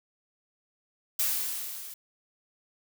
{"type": "noise with level ramp", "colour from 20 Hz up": "blue", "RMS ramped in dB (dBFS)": [-26, -43], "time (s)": [1.19, 1.94], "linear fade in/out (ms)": 5, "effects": []}